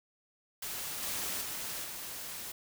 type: noise with level steps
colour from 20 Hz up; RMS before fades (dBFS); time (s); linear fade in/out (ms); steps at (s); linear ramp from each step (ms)
white; -39 / -36 / -39 / -42; 0.62-2.52; 5; 1.02 / 1.41 / 1.84; 10
effects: none